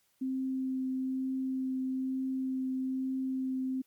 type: tone with vibrato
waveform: sine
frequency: 261.6 Hz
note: C4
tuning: in tune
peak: -30 dBFS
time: 0.21-3.82 s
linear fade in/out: 10 ms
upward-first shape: triangle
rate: 1.1 Hz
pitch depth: 10 cents each way
effects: white hiss -72 dBFS RMS until 3.86 s + MP3 96 kbps